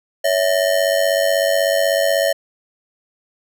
square ring-modulated tone, 609 Hz, D#5, 37 cents flat, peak -12 dBFS, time 0.24-2.33 s, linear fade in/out 10 ms, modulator 48.1 Hz, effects none

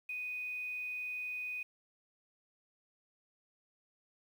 sine tone with quantisation, 2489 Hz, D#7, in tune, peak -37 dBFS, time 0.09-1.63 s, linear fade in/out 5 ms, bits 10, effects none

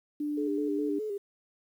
sine tone, 296 Hz, D4, 14 cents sharp, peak -29 dBFS, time 0.2-0.99 s, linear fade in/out 5 ms
sine tone with vibrato, 415.3 Hz, G#4, in tune, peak -31 dBFS, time 0.37-1.18 s, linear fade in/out 10 ms, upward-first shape square, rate 4.8 Hz, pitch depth 56 cents each way
effects 10-bit

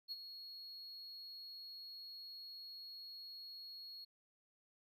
triangle tone with ADSR envelope, 4319 Hz, C#8, 46 cents flat, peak -39 dBFS, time 0.08-4.05 s, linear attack 37 ms, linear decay 32 ms, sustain -9 dB, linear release 12 ms, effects none

